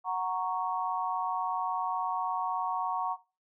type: chord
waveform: sine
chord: F# major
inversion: none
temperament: equal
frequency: 740 / 932.3 / 1108.7 Hz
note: F#5 / A#5 / C#6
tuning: 0 / 0 / 0 cents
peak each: -33 dBFS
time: 0.04-3.17 s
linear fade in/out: 50 ms
effects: noise-tail reverb RT60 0.3 s tail -18 dB re dry